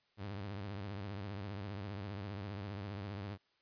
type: tone with vibrato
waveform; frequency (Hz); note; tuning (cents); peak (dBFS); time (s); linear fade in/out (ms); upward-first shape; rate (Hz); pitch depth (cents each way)
sawtooth; 100; G2; +35; -37; 0.17-3.38; 50; sine; 15; 110
effects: white hiss -75 dBFS RMS until 3.61 s + resampled to 11025 Hz